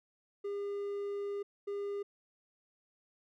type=tone bursts at uneven times; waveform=triangle; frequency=404 Hz; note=G#4; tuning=48 cents flat; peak=-33 dBFS; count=2; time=0.44-1.43 / 1.67-2.03 s; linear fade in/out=10 ms; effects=none